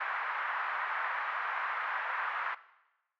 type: band-pass noise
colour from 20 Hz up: pink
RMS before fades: -35 dBFS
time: 0-2.55 s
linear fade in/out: 10 ms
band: 990 to 1800 Hz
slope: 24 dB/octave
effects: noise-tail reverb RT60 1.0 s tail -17 dB re dry